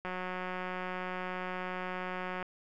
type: click train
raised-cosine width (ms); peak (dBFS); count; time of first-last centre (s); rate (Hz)
0.5; -23; 436; 0.05-2.427; 183
effects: none